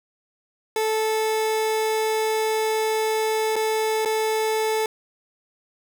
30% pulse tone with dropouts, 437.6 Hz, A4, 9 cents flat, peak -18 dBFS, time 0.76-4.86 s, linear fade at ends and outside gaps 2 ms, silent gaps 3.558-3.563 / 4.05-4.057 s, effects none

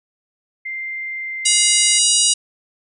sine tone with pitch glide, 2093 to 2076 Hz, C7 to C7, 0 to -14 cents, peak -24 dBFS, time 0.65-1.99 s, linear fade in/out 10 ms, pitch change -14 cents, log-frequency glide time 1.12-1.87 s
harmonic tone, 960 Hz, B5, 49 cents flat, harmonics 3 / 4 / 5 / 6 / 7 / 8 / 9 / 10, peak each -21 / -21 / -21 / -21 / -21 / -21 / -21 / -21 dBFS, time 1.45-2.34 s, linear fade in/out 10 ms
effects none

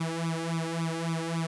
sawtooth tone with flanger, 164.81 Hz, E3, in tune, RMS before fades -31 dBFS, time 0-1.47 s, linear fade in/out 10 ms, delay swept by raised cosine 0.82 to 2.52 ms, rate 3.6 Hz, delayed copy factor +0.95, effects resampled to 24000 Hz

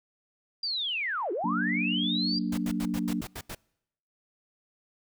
sine linear two-way sweep, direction down then up, 4820 to 325.3 to 4820 Hz, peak -28 dBFS, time 0.63-2.39 s, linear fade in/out 5 ms, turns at 1.32 s
sine chord, Gb augmented, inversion none, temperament equal, 185 / 233.1 / 293.7 Hz, Gb3 / Bb3 / D4, 0 / 0 / 0 cents, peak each -31 / -31 / -32 dBFS, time 1.44-3.21 s, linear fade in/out 5 ms
pink noise bursts, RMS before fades -38 dBFS, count 8, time 2.52-3.55 s, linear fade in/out 5 ms, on 57 ms, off 82 ms
effects noise-tail reverb RT60 0.8 s tail -26 dB re dry

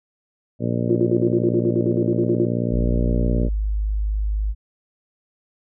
harmonic tone, 59.1 Hz, A#1, 24 cents sharp, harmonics 2 / 3 / 4 / 5 / 6 / 7 / 8 / 9 / 10, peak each -24 / -26 / -25 / -30 / -32 / -33 / -32 / -36 / -32 dBFS, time 0.59-3.5 s, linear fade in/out 50 ms
sine tone bursts, 349.2 Hz, F4, in tune, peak -16 dBFS, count 15, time 0.9-2.454 s, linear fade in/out 2 ms, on 56 ms, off 51 ms
sine tone, 51.91 Hz, G#1, in tune, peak -19 dBFS, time 2.7-4.55 s, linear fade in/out 50 ms
effects none

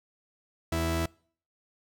sawtooth tone pair together, 82.4 / 329.6 Hz, E2 / E4, 0 / 0 cents, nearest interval 2 octaves, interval 2400 cents, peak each -25 dBFS, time 0.72-1.06 s, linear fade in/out 5 ms, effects noise-tail reverb RT60 0.5 s tail -25 dB re dry

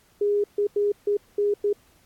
sine tone bursts at uneven times, 410.2 Hz, G#4, 21 cents flat, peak -19 dBFS, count 6, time 0.21-0.44 / 0.58-0.67 / 0.76-0.92 / 1.07-1.17 / 1.38-1.54 / 1.64-1.73 s, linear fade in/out 5 ms, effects pink hiss -60 dBFS RMS until 2.05 s + AAC 64 kbps

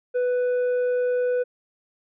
triangle tone with tanh clipping, 495.5 Hz, B4, 6 cents sharp, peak -21 dBFS, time 0.14-1.44 s, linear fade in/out 20 ms, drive 9 dB, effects none

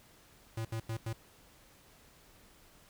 square tone bursts at uneven times, 112.5 Hz, A2, 39 cents sharp, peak -35 dBFS, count 4, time 0.57-0.65 / 0.72-0.8 / 0.89-0.97 / 1.06-1.13 s, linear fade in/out 5 ms, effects pink hiss -61 dBFS RMS until 2.89 s

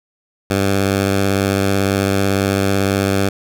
10% pulse tone with vibrato, 98 Hz, G2, in tune, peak -6 dBFS, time 0.5-3.29 s, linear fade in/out 5 ms, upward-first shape square, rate 16 Hz, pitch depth 20 cents each way, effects none

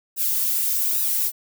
violet noise with flanger, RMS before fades -22 dBFS, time 0.16-1.32 s, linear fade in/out 50 ms, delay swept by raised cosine 0.9 to 3.2 ms, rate 1.2 Hz, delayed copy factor -1, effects none

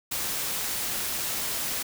white noise, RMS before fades -30 dBFS, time 0.11-1.83 s, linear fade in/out 10 ms, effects none

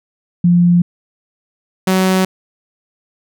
sine / sawtooth tone pair in turn, 174.61 / 187.58 Hz, F3 / F#3, 0 / +24 cents, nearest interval minor second, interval 124 cents, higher second, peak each -7 dBFS, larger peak neither, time 0.44-0.82 / 1.87-2.25 s, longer neither, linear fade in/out 5 ms, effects none

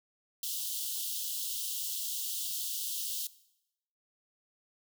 white high-pass noise, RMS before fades -36 dBFS, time 0.43-3.27 s, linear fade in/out 2 ms, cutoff 2900 Hz, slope 96 dB/octave, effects noise-tail reverb RT60 0.8 s tail -18 dB re dry

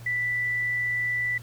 sine tone, 1975.5 Hz, B6, in tune, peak -24 dBFS, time 0.06-1.38 s, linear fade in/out 5 ms, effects added 117 Hz sine -40 dBFS peak until 1.42 s + pink hiss -51 dBFS RMS until 1.42 s

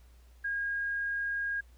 sine tone, 1629 Hz, G#6, 34 cents flat, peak -30 dBFS, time 0.44-1.61 s, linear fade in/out 10 ms, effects added 60 Hz sine -54 dBFS peak until 1.77 s + pink hiss -67 dBFS RMS until 1.77 s

